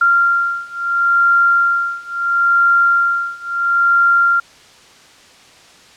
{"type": "beating tone pair", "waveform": "sine", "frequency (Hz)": [1386, 1386.74], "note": ["F6", "F6"], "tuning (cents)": [-14, -13], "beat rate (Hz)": 0.74, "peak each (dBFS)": [-15, -14], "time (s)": [0.01, 4.4], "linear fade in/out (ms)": 5, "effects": ["white hiss -44 dBFS RMS until 5.96 s", "low-pass 6000 Hz 12 dB/octave"]}